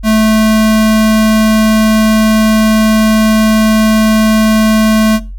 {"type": "tone", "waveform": "square", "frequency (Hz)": 218.1, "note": "A3", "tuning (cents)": -15, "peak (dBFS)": -7, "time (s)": [0.03, 5.2], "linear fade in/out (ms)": 50, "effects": ["noise-tail reverb RT60 0.3 s tail -19 dB re dry", "added 45 Hz sine -22 dBFS peak until 5.38 s"]}